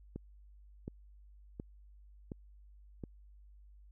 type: click train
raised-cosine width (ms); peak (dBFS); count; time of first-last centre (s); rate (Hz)
3; -28; 5; 0.16-3.038; 1.39
effects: added 50 Hz sine -55 dBFS peak until 3.91 s